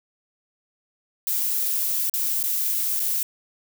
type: noise with dropouts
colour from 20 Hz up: violet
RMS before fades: -24 dBFS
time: 1.27-3.23 s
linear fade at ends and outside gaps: 1 ms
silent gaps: 2.097-2.138 / 2.429-2.438 / 2.996-3.001 s
effects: none